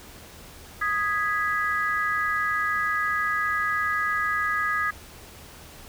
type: chord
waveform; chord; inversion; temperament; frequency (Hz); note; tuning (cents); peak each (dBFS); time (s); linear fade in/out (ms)
sine; G# minor; second; equal; 1244.5 / 1661.2 / 1975.5; D#6 / G#6 / B6; 0 / 0 / 0; -26 / -26 / -30; 0.81-4.91; 10
effects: added 76 Hz sine -51 dBFS peak until 5.88 s + pink hiss -46 dBFS RMS until 5.88 s